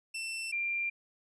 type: tone pair in turn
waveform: sawtooth / sine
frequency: 2680 / 2380 Hz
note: E7 / D7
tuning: +28 / +22 cents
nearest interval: major second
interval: 206 cents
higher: first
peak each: -32 / -30 dBFS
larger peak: second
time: 0.14-0.52 / 0.52-0.9 s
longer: neither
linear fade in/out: 10 ms
effects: resampled to 24000 Hz